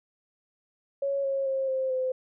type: tone with pitch steps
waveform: sine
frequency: 555 / 544.8 / 534.9 / 525.1 / 515.4 Hz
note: C#5 / C#5 / C5 / C5 / C5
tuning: +2 / -30 / +38 / +6 / -26 cents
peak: -25 dBFS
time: 1.02-2.12 s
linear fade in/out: 5 ms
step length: 220 ms
effects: none